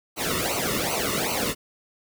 pink noise with flanger, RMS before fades -26 dBFS, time 0.16-1.55 s, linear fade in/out 50 ms, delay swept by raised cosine 0.57 to 1.28 ms, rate 2.6 Hz, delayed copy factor -1, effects none

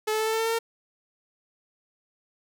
sawtooth tone with pitch steps, 431 / 434.8 / 438.5 / 442.3 / 446.2 / 450.1 / 454 / 457.9 Hz, A4 / A4 / A4 / A4 / A4 / A4 / A#4 / A#4, -36 / -21 / -6 / +9 / +24 / +39 / -46 / -31 cents, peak -20 dBFS, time 0.07-0.59 s, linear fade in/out 10 ms, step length 65 ms, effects none

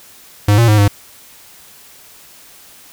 square tone with pitch steps, 103.2 / 117 / 106 / 101.7 Hz, G#2 / A#2 / G#2 / G#2, -10 / +7 / +36 / -36 cents, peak -8 dBFS, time 0.48-0.88 s, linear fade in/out 5 ms, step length 100 ms, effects white hiss -42 dBFS RMS until 2.92 s

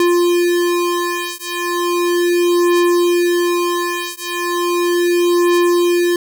square beating tone pair, 349.2 / 349.56 Hz, F4 / F4, 0 / +2 cents, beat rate 0.36 Hz, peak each -17 / -17 dBFS, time 0-6.16 s, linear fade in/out 2 ms, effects none

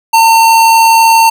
square tone with amplitude modulation, 906 Hz, A#5, 50 cents flat, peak -3 dBFS, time 0.13-1.3 s, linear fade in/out 10 ms, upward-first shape sine, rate 80.3 Hz, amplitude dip 25%, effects none

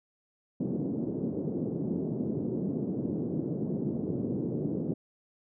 pink band-pass noise, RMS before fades -32 dBFS, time 0.6-4.94 s, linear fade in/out 5 ms, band 150 to 400 Hz, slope 24 dB/octave, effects none

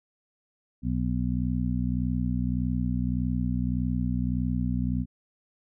harmonic tone, 61.7 Hz, B1, 1 cent flat, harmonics 1 / 2 / 3 / 4, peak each -30 / -30 / -30 / -30 dBFS, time 0.82-5.06 s, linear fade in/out 50 ms, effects none

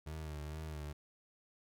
30% pulse tone with vibrato, 76.4 Hz, D#2, 31 cents flat, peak -39 dBFS, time 0.06-0.93 s, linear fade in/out 10 ms, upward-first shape sine, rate 2.2 Hz, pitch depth 54 cents each way, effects none

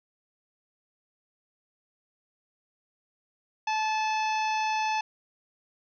harmonic tone, 868 Hz, A5, 24 cents flat, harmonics 1 / 2 / 3 / 4 / 5 / 6 / 7, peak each -26 / -38 / -33 / -43 / -44 / -44 / -45 dBFS, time 3.67-5.01 s, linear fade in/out 5 ms, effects none

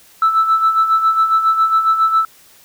sine tone with tremolo, 1317 Hz, E6, 2 cents flat, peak -7 dBFS, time 0.22-2.25 s, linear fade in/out 2 ms, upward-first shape sine, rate 7.3 Hz, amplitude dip 65%, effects tanh soft clip ceiling -6 dBFS + white hiss -47 dBFS RMS until 2.64 s

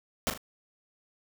pink noise with echo, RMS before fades -28 dBFS, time 0.27-0.3 s, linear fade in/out 0 ms, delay 38 ms, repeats 2, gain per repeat -8 dB, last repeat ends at 0.376 s, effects none

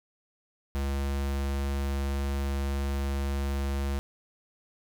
square tone, 69.3 Hz, C#2, in tune, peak -28 dBFS, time 0.75-3.99 s, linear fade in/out 0 ms, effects none

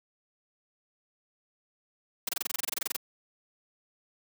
white noise bursts, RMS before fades -30 dBFS, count 16, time 2.27-2.965 s, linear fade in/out 5 ms, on 20 ms, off 25 ms, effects high-pass 200 Hz 12 dB/octave

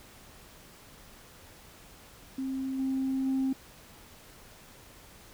sine tone with level steps, 265.4 Hz, C4, 25 cents sharp, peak -30 / -26 / -24 dBFS, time 2.38-3.53 s, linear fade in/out 5 ms, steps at 2.78 / 3.25 s, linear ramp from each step 20 ms, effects tanh soft clip ceiling -23 dBFS + pink hiss -53 dBFS RMS until 5.33 s

